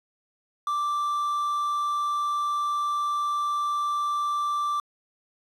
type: tone with quantisation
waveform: triangle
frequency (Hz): 1174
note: D6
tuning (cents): -1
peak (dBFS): -22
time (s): 0.67-4.8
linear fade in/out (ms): 2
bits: 8
effects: resampled to 32000 Hz